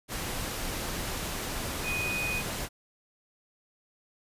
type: tone in noise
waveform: sine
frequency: 2489 Hz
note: D#7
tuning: in tune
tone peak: -30 dBFS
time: 1.83-2.43 s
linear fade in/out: 50 ms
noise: pink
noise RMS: -34 dBFS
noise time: 0.08-2.69 s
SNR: +1 dB
effects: resampled to 32000 Hz